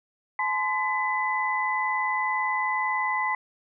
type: tone cluster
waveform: sine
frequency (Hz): 855 / 1033 / 2002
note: A5 / C6 / B6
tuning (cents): -50 / -22 / +23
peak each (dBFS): -29 / -28 / -27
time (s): 0.39-3.35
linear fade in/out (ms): 2
effects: none